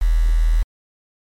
sine tone with quantisation, 40.31 Hz, E1, 38 cents flat, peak -12 dBFS, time 0.01-0.63 s, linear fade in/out 10 ms, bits 6, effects MP3 64 kbps

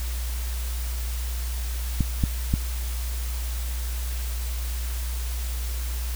clicks, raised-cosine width 5 ms, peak -9 dBFS, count 3, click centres 2.007 / 2.238 / 2.539 s, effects added 60 Hz sine -26 dBFS peak until 6.15 s + white hiss -38 dBFS RMS until 6.15 s

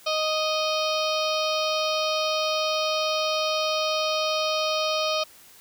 harmonic tone, 622.3 Hz, D#5, in tune, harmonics 1 / 2 / 4 / 5 / 6 / 7 / 8 / 9, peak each -26 / -29 / -32 / -33 / -34 / -34 / -35 / -36 dBFS, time 0.06-5.24 s, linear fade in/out 10 ms, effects white hiss -51 dBFS RMS until 5.6 s

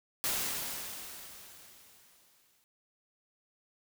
white noise with exponential decay, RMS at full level -31 dBFS, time 0.24-2.64 s, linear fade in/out 0 ms, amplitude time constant 520 ms, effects none

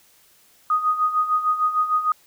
sine tone with tremolo, 1244.5 Hz, D#6, in tune, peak -15 dBFS, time 0.7-2.12 s, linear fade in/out 2 ms, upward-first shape sine, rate 6.6 Hz, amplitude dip 70%, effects white hiss -56 dBFS RMS until 2.26 s

